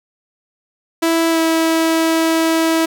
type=tone with pitch glide; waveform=sawtooth; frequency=329.6 to 325.3 Hz; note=E4 to E4; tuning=0 to -23 cents; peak=-9 dBFS; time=1.02-2.86 s; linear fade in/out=10 ms; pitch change=-23 cents; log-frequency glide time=1.3-1.39 s; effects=none